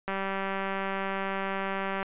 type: click train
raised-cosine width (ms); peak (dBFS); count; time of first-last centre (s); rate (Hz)
0.5; -17; 379; 0.08-2.028; 194
effects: resampled to 8000 Hz